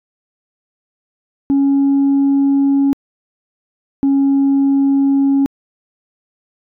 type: tone pair in turn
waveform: sine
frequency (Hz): 277.2 / 275.6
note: C#4 / C#4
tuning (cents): 0 / -10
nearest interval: unison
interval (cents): 10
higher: first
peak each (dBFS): -8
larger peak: neither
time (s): 1.5-2.93 / 4.03-5.46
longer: neither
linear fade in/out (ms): 0
effects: tanh soft clip ceiling -8 dBFS